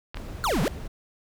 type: clicks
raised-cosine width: 0.3 ms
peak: -20 dBFS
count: 2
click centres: 0.145 / 0.171 s
type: noise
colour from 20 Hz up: brown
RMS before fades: -35 dBFS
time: 0.15-0.88 s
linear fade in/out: 10 ms
type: exponential two-way sweep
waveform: square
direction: down then up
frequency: 1491 to 130.4 to 679 Hz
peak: -23 dBFS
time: 0.44-0.68 s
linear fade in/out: 0 ms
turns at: 0.62 s
effects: none